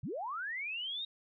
sine linear sweep, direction up, 92.5 to 3788 Hz, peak -36 dBFS, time 0.03-1.05 s, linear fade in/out 5 ms, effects none

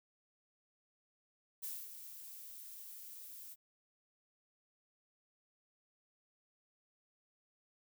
violet noise with ADSR envelope, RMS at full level -42 dBFS, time 1.62-3.56 s, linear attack 20 ms, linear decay 240 ms, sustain -9 dB, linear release 38 ms, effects none

